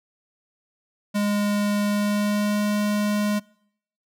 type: tone with pitch glide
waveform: square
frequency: 205.7 to 207.8 Hz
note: G#3 to G#3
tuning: -16 to +1 cents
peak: -21 dBFS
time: 1.14-3.4 s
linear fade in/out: 20 ms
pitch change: +17 cents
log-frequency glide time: 1.86-2.62 s
effects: noise-tail reverb RT60 0.7 s tail -25 dB re dry